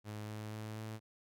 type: tone with pitch steps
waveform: sawtooth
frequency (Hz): 106 / 107.17 / 108.35 / 109.55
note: G#2 / A2 / A2 / A2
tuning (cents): +36 / -45 / -26 / -7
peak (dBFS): -38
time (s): 0.04-1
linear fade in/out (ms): 50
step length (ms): 240
effects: none